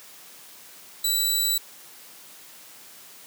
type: tone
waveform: 15% pulse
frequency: 3951 Hz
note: B7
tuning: in tune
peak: -14 dBFS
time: 1.04-1.58 s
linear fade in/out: 5 ms
effects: white hiss -47 dBFS RMS until 3.26 s + high-pass 150 Hz 12 dB/octave